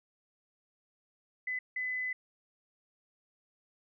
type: tone bursts at uneven times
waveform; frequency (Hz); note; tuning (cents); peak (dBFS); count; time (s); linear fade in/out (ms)
sine; 2011; B6; +31; -32; 2; 1.47-1.59 / 1.76-2.13; 5
effects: none